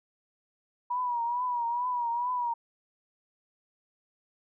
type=tone with vibrato; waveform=sine; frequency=966 Hz; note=B5; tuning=39 cents flat; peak=-27 dBFS; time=0.9-2.54 s; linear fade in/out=10 ms; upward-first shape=triangle; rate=2.3 Hz; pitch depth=76 cents each way; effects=none